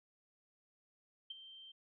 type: tone with ADSR envelope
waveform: sine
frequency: 3136 Hz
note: G7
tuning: in tune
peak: -40 dBFS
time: 1.3-1.72 s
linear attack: 7 ms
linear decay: 20 ms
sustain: -12 dB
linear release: 8 ms
effects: none